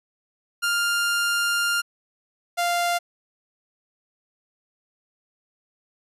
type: tone pair in turn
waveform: sawtooth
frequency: 1400 / 696.4 Hz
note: F6 / F5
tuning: +4 / -5 cents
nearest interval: octave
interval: 1209 cents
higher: first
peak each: -17 dBFS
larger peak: neither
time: 0.62-1.82 / 2.57-2.99 s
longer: first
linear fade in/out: 20 ms
effects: resampled to 32000 Hz